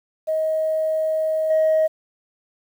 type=tone with level steps; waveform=sine; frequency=631 Hz; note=D#5; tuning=24 cents sharp; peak=-18 / -13 dBFS; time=0.27-1.88 s; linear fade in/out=20 ms; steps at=1.5 s; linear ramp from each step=5 ms; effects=tanh soft clip ceiling -12 dBFS + 8-bit